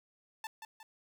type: tone with echo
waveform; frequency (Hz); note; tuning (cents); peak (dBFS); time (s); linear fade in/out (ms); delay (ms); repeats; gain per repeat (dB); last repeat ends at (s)
sawtooth; 884; A5; +8; -35; 0.44-0.47; 2; 180; 2; -6; 0.83
effects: none